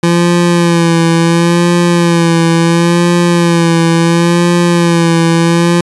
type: tone with vibrato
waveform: 25% pulse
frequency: 170 Hz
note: F3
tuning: 46 cents flat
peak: -3 dBFS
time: 0.03-5.81 s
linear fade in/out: 5 ms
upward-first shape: sine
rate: 0.72 Hz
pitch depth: 39 cents each way
effects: resampled to 24000 Hz